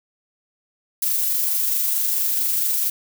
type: noise with amplitude modulation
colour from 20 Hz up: violet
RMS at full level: -20 dBFS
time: 1.02-2.9 s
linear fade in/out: 5 ms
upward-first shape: sine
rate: 24.5 Hz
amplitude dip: 25%
effects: none